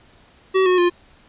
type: tone with pitch steps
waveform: square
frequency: 379.3 / 365.1 / 351.5 Hz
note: F#4 / F#4 / F4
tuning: +43 / -23 / +11 cents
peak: -14 dBFS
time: 0.54-0.9 s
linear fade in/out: 20 ms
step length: 120 ms
effects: pink hiss -52 dBFS RMS until 1.28 s + resampled to 8000 Hz